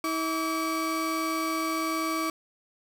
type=tone pair together; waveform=35% pulse; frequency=321.8 / 1146.8 Hz; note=E4 / D6; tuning=-42 / -42 cents; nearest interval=octave + minor seventh; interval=2200 cents; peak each=-28 dBFS; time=0.04-2.3 s; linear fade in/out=2 ms; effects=8-bit